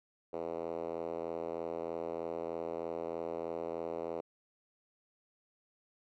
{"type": "tone with band-pass filter", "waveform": "5% pulse", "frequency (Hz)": 83.2, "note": "E2", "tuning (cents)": 17, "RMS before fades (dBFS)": -39, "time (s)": [0.33, 4.21], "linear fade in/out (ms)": 5, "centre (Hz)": 480, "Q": 2.2, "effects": []}